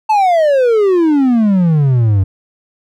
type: exponential sweep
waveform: triangle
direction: down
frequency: 889 to 92.5 Hz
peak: -6 dBFS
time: 0.09-2.24 s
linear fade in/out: 10 ms
effects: none